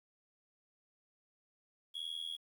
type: tone with amplitude modulation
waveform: triangle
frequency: 3322 Hz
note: G#7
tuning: in tune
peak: -34 dBFS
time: 1.94-2.37 s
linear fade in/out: 20 ms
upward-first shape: sine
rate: 81 Hz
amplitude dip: 90%
effects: 11-bit